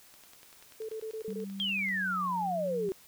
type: click train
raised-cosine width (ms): 0.2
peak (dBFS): -36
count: 19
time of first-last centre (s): 0.14-1.888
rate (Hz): 10.3
type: tone bursts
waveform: sine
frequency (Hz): 440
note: A4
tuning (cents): 0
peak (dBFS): -35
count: 6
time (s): 0.8-1.444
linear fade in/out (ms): 5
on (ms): 89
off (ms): 22
type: tone with pitch glide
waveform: sine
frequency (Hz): 196 to 179.73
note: G3 to F3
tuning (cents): 0 to +50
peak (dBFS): -37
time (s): 1.28-2.89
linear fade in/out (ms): 0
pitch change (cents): -150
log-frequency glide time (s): 1.76-2.38
type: exponential sweep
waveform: sine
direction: down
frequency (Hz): 3285 to 370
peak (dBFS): -29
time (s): 1.6-2.92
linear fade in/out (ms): 0
effects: white hiss -57 dBFS RMS until 3.07 s